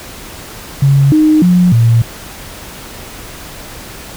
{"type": "tone with pitch steps", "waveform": "sine", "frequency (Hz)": [138.6, 308.9, 178.9, 115.7], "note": ["C#3", "D#4", "F3", "A#2"], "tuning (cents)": [0, -12, 42, -13], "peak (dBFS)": -5, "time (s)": [0.82, 2.02], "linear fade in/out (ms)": 5, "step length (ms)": 300, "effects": ["pink hiss -30 dBFS RMS until 4.16 s"]}